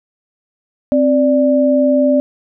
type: tone pair together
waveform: sine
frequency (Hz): 262.8 / 587.3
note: C4 / D5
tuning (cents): +8 / 0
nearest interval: octave + major second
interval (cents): 1392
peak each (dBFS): -12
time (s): 0.92-2.2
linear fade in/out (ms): 0
effects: none